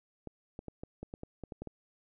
clicks, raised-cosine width 2 ms, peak -28 dBFS, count 11, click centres 0.273 / 0.591 / 0.683 / 0.835 / 1.03 / 1.139 / 1.234 / 1.437 / 1.522 / 1.62 / 1.673 s, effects none

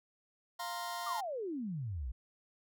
sawtooth chord, F suspended fourth, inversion none, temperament just, 698.5 / 931.3 / 1047.7 Hz, F5 / Bb5 / C6, 0 / -2 / +2 cents, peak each -38 / -39 / -38 dBFS, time 0.59-1.21 s, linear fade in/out 10 ms
sine exponential sweep, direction down, 1244.5 to 54 Hz, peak -36 dBFS, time 1.06-2.12 s, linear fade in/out 10 ms
effects none

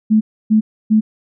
sine tone bursts, 216.6 Hz, A3, 27 cents flat, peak -8 dBFS, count 3, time 0.1-1.01 s, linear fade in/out 20 ms, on 110 ms, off 290 ms, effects none

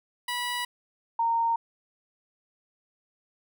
15% pulse / sine tone pair in turn, 977 / 922.2 Hz, B5 / A#5, -19 / -19 cents, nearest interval minor second, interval 100 cents, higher first, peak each -22 dBFS, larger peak neither, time 0.28-0.65 / 1.19-1.56 s, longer neither, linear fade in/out 5 ms, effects none

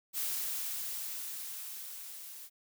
blue noise with level ramp, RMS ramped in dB -34 to -48 dBFS, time 0.13-2.5 s, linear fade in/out 50 ms, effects none

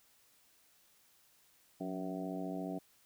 harmonic tone with a mistuned harmonic, 94.3 Hz, F#2, 33 cents sharp, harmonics 2 / 3 / 4 / 5 / 6 / 7 / 8, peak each -42 / -41 / -47 / -50 / -53 / -45 / -49 dBFS, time 1.8-2.79 s, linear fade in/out 10 ms, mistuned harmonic 2, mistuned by -75 cents, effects white hiss -68 dBFS RMS until 3.05 s

